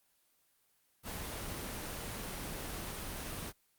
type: noise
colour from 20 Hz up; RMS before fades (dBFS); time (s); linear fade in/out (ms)
pink; -41; 1.03-3.53; 50
effects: white hiss -73 dBFS RMS until 3.78 s + Opus 24 kbps